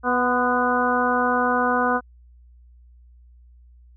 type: harmonic tone with a mistuned harmonic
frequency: 246.9 Hz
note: B3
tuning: in tune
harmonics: 1 / 2 / 3 / 4 / 5 / 6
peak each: -25 / -25 / -25 / -25 / -25 / -25 dBFS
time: 0.03-2.01 s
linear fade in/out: 50 ms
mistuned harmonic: 4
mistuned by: +39 cents
effects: added 60 Hz sine -47 dBFS peak until 3.96 s